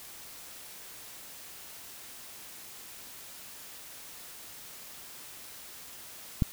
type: click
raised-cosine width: 5 ms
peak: -11 dBFS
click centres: 6.422 s
effects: white hiss -47 dBFS RMS until 6.52 s